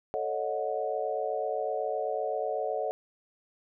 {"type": "chord", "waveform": "sine", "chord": "D# half-diminished seventh", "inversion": "second", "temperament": "equal with one note detuned", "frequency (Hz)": [440, 554.4, 622.3, 733.2], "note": ["A4", "C#5", "D#5", "F#5"], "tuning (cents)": [0, 0, 0, -16], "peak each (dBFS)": -34, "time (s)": [0.14, 2.91], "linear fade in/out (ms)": 0, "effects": []}